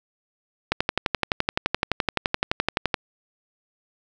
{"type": "click train", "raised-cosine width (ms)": 0.3, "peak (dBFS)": -4, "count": 27, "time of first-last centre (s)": [0.72, 2.942], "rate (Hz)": 11.7, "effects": []}